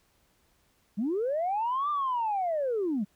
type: linear two-way sweep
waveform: sine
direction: up then down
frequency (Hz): 185 to 1200 to 185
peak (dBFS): -25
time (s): 0.97-3.05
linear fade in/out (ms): 20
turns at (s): 1.9
effects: tanh soft clip ceiling -22 dBFS + pink hiss -68 dBFS RMS until 3.15 s